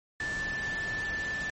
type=tone in noise; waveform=sine; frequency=1760 Hz; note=A6; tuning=in tune; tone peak=-31 dBFS; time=0.2-1.5 s; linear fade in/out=2 ms; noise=pink; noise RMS=-40 dBFS; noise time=0.2-1.5 s; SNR=+6 dB; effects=low-pass 9000 Hz 12 dB/octave + MP3 32 kbps